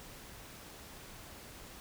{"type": "silence", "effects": ["pink hiss -51 dBFS RMS until 1.8 s"]}